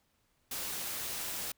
white noise, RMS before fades -38 dBFS, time 0.51-1.52 s, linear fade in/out 5 ms, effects pink hiss -74 dBFS RMS until 1.57 s

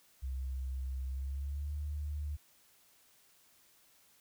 sine tone with pitch glide, 65.41 to 73.85 Hz, C2 to D2, 0 to +10 cents, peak -35 dBFS, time 0.22-2.37 s, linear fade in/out 20 ms, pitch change +210 cents, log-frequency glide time 1.09-1.74 s, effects white hiss -66 dBFS RMS until 4.2 s

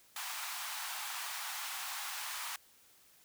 pink high-pass noise, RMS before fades -41 dBFS, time 0.16-2.56 s, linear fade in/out 2 ms, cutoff 790 Hz, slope 48 dB/octave, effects white hiss -64 dBFS RMS until 3.24 s

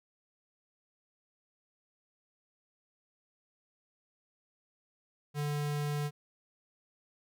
square tone, 146.83 Hz, D3, in tune, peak -32 dBFS, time 5.34-6.11 s, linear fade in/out 50 ms, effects none

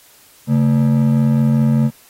triangle ring-modulated tone, 180.8 Hz, F#3, 40 cents flat, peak -6 dBFS, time 0.47-1.91 s, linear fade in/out 50 ms, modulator 42.5 Hz, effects white hiss -48 dBFS RMS until 2.09 s + AAC 48 kbps

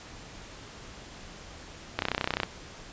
click train, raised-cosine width 0.3 ms, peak -10 dBFS, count 15, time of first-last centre 1.99-2.433 s, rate 31.6 Hz, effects pink hiss -46 dBFS RMS until 2.92 s + resampled to 16000 Hz

